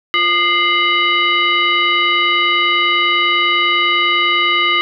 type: tone with frequency modulation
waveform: sine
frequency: 2090 Hz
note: C7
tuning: 2 cents flat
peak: -11 dBFS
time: 0.14-4.81 s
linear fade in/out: 0 ms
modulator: 870 Hz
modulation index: 1.3
effects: none